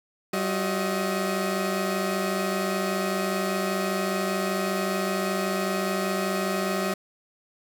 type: tone cluster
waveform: 20% pulse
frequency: 192.1 / 359.1 / 630 Hz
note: G3 / F4 / D#5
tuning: -35 / +48 / +21 cents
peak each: -22 / -28 / -25 dBFS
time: 0.33-6.94 s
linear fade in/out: 5 ms
effects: none